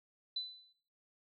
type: tone with exponential decay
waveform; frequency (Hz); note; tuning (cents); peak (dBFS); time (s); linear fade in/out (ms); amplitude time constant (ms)
sine; 4000; B7; +21; -33; 0.36-0.73; 5; 79
effects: noise-tail reverb RT60 0.7 s tail -20 dB re dry